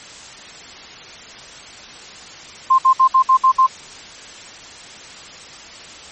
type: tone bursts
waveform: sine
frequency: 1049 Hz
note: C6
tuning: 4 cents sharp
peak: -8 dBFS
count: 7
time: 2.7-3.667 s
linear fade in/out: 10 ms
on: 85 ms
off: 62 ms
effects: white hiss -37 dBFS RMS until 6.11 s + MP3 32 kbps